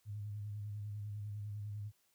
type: tone with vibrato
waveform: sine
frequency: 103.83 Hz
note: G#2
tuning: in tune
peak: -40 dBFS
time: 0.05-1.92 s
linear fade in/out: 50 ms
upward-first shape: square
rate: 10 Hz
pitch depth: 31 cents each way
effects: white hiss -75 dBFS RMS until 2.14 s